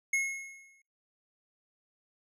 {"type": "tone with exponential decay", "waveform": "square", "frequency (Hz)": 2170, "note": "C#7", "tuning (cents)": -37, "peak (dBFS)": -25, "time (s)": [0.13, 0.82], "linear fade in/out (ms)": 5, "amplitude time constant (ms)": 150, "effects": ["noise-tail reverb RT60 0.4 s tail -26 dB re dry", "low-pass 11000 Hz 12 dB/octave"]}